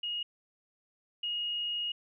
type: tone pair in turn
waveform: sine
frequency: 2873 / 2873 Hz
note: F7 / F7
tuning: +48 / +48 cents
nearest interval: unison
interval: 0 cents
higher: neither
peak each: -32 / -31 dBFS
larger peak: second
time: 0.03-0.23 / 1.23-1.92 s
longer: second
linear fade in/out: 5 ms
effects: none